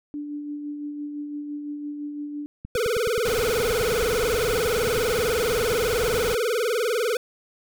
sine tone with tremolo, 293.3 Hz, D4, 2 cents flat, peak -28 dBFS, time 0.14-2.46 s, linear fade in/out 0 ms, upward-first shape sine, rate 5.9 Hz, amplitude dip 35%
click train, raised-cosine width 5 ms, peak -23 dBFS, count 35, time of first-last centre 2.65-6.248 s, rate 9.45 Hz
square tone with vibrato, 459 Hz, A#4, 27 cents flat, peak -22 dBFS, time 2.75-7.17 s, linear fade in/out 2 ms, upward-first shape sine, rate 20 Hz, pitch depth 170 cents each way
pink noise, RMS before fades -31 dBFS, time 3.25-6.35 s, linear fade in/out 5 ms
effects none

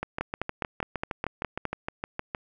two click trains, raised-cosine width 0.5 ms, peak -13 / -15 dBFS, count 8 / 16, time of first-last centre 0.21-1.653 / 0.03-2.348 s, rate 4.85 / 6.47 Hz, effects none

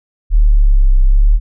sine linear two-way sweep, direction down then up, 38.72 to 32 to 38.72 Hz, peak -5 dBFS, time 0.3-1.4 s, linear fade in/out 50 ms, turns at 1 s, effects none

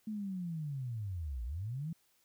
sine linear two-way sweep, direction down then up, 220 to 55 to 170.9 Hz, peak -36 dBFS, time 0.07-1.93 s, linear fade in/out 5 ms, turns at 1.44 s, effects white hiss -72 dBFS RMS until 2.24 s

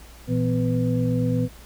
sine tone cluster, 118 / 166.3 / 250.9 / 496.3 Hz, A#2 / E3 / B3 / B4, +22 / +16 / +28 / +8 cents, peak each -23 / -26 / -24 / -29 dBFS, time 0.27-1.49 s, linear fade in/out 50 ms, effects added 57 Hz sine -44 dBFS peak until 1.65 s + pink hiss -48 dBFS RMS until 1.65 s

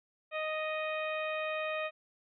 harmonic tone, 622.3 Hz, D#5, in tune, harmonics 1 / 2 / 3 / 4 / 5 / 6, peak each -35 / -40 / -42 / -39 / -50 / -51 dBFS, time 0.31-1.91 s, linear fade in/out 50 ms, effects none

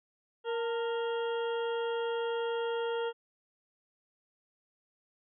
harmonic tone with a mistuned harmonic, 466.2 Hz, A#4, in tune, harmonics 1 / 2 / 3 / 4 / 6 / 7, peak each -31 / -39 / -42 / -50 / -48 / -47 dBFS, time 0.44-3.13 s, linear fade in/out 50 ms, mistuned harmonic 2, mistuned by -51 cents, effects none

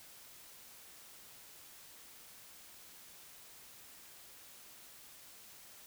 silence, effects white hiss -56 dBFS RMS until 5.86 s

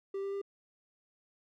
triangle tone with pitch steps, 392 / 395 / 397.9 Hz, G4 / G4 / G4, 0 / +13 / +26 cents, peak -32 dBFS, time 0.14-0.416 s, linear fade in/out 5 ms, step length 92 ms, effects none

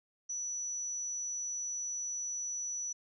sine tone, 5920 Hz, F#8, in tune, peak -35 dBFS, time 0.29-2.93 s, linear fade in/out 10 ms, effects none

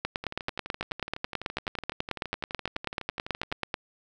two click trains, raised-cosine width 0.3 ms, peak -12 / -20 dBFS, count 35 / 40, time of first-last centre 0.05-3.742 / 0.24-3.517 s, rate 9.21 / 11.9 Hz, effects none

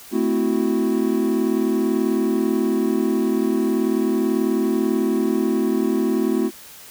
triangle chord, F# half-diminished seventh, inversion first, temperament equal with one note detuned, 220 / 258.3 / 329.6 / 370 Hz, A3 / C4 / E4 / F#4, 0 / -22 / 0 / 0 cents, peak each -21 dBFS, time 0.11-6.51 s, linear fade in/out 50 ms, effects white hiss -42 dBFS RMS until 6.9 s

